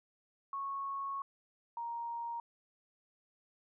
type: tone pair in turn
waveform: sine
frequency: 1102 / 936.1 Hz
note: C#6 / A#5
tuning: -11 / +7 cents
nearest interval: minor third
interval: 282 cents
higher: first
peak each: -36 / -37 dBFS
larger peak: first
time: 0.53-1.22 / 1.77-2.4 s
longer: first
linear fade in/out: 2 ms
effects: none